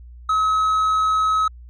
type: tone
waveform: triangle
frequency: 1281 Hz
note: E6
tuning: 50 cents flat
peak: -14 dBFS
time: 0.29-1.48 s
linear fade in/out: 5 ms
effects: added 60 Hz sine -38 dBFS peak until 1.69 s + resampled to 22050 Hz